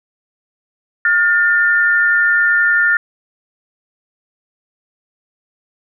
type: tone pair together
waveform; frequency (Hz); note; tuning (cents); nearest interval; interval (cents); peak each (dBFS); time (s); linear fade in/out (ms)
sine; 1425 / 1793.9; F6 / A6; +34 / +33; major third; 399; -13; 1.05-2.97; 2
effects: none